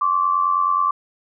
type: tone pair together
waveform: sine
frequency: 1063.6 / 1153 Hz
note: C6 / D6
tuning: +28 / -32 cents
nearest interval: minor second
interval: 140 cents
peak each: -21 / -17 dBFS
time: 0.01-0.91 s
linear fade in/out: 5 ms
effects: none